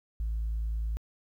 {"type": "tone", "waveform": "sine", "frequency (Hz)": 55, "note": "A1", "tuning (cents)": 0, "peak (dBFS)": -27, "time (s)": [0.2, 0.97], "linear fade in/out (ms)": 0, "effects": ["tanh soft clip ceiling -26 dBFS", "11-bit"]}